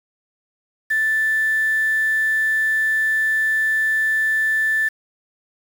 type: tone with quantisation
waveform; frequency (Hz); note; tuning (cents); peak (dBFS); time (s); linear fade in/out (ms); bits
sine; 1760; A6; 0; -16; 0.9-4.89; 10; 6
effects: none